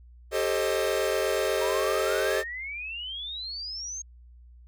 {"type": "chord", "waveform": "45% pulse", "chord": "A half-diminished seventh", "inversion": "third", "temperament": "equal with one note detuned", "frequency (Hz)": [392, 440, 533.6, 622.3], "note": ["G4", "A4", "C5", "Eb5"], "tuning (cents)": [0, 0, 34, 0], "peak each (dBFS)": -30, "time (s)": [0.31, 2.44], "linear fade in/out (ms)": 50}
{"type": "exponential sweep", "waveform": "sine", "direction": "up", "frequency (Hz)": [936, 6530], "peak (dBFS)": -33, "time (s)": [1.61, 4.02], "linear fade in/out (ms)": 5}
{"effects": ["added 60 Hz sine -48 dBFS peak until 4.67 s"]}